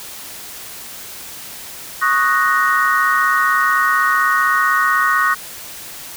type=chord; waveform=sine; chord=D# minor seventh; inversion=third; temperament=equal; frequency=1108.7 / 1244.5 / 1480 / 1864.7 Hz; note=C#6 / D#6 / F#6 / A#6; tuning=0 / 0 / 0 / 0 cents; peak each=-18 dBFS; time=2.01-5.35 s; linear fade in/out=20 ms; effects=white hiss -33 dBFS RMS until 6.16 s